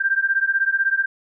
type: beating tone pair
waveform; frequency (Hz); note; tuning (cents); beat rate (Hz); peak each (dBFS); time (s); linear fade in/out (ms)
sine; 1575 / 1591; G6 / G6; +8 / +25; 16; -20; 0-1.06; 10
effects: none